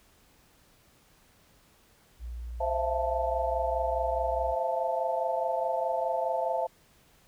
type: tone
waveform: sine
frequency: 59 Hz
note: A#1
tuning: 22 cents sharp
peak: -35 dBFS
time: 2.19-4.56 s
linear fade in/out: 50 ms
type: chord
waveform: sine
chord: F major seventh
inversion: second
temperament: equal with one note detuned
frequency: 523.3 / 659.3 / 684.1 / 880 Hz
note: C5 / E5 / F5 / A5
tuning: 0 / 0 / -36 / 0 cents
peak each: -32 dBFS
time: 2.6-6.67 s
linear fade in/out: 10 ms
effects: pink hiss -62 dBFS RMS until 7.27 s